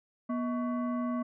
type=tone with frequency modulation; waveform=sine; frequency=242.9 Hz; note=B3; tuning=29 cents flat; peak=-29 dBFS; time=0.29-1.23 s; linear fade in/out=10 ms; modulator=879 Hz; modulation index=0.66; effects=none